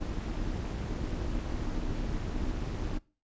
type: noise with amplitude modulation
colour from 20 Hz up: brown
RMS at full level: -30 dBFS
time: 0-2.99 s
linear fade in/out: 20 ms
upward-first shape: sine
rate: 276 Hz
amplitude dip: 70%
effects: noise-tail reverb RT60 0.4 s tail -24 dB re dry + resampled to 16000 Hz